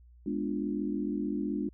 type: chord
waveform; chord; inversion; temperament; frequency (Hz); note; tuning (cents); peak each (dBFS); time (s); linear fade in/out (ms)
sine; G# diminished seventh; none; equal; 207.7 / 246.9 / 293.7 / 349.2; G#3 / B3 / D4 / F4; 0 / 0 / 0 / 0; -34 / -37 / -33 / -38; 0.26-1.69; 5
effects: added 60 Hz sine -53 dBFS peak until 1.73 s